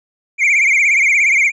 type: tone with vibrato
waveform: triangle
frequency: 2244 Hz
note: C#7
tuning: 21 cents sharp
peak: -8 dBFS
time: 0.38-1.52 s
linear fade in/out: 50 ms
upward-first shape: triangle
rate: 17 Hz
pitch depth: 150 cents each way
effects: resampled to 22050 Hz